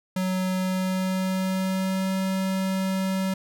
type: tone with pitch glide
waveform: square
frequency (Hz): 185.9 to 190.14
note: F#3 to F#3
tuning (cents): +8 to +47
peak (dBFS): -24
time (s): 0.16-3.34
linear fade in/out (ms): 5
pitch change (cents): +39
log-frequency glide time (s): 0.56-2.12
effects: none